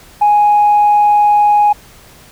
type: tone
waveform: sine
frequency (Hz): 830.6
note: G#5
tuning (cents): 0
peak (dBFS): -5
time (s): 0.21-1.73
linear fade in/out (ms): 10
effects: tanh soft clip ceiling -3 dBFS + pink hiss -41 dBFS RMS until 2.31 s